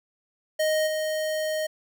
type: tone with level steps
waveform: square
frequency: 622.3 Hz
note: D#5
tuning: in tune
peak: -22 / -26 dBFS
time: 0.59-1.67 s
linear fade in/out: 10 ms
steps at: 0.86 s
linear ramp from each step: 20 ms
effects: none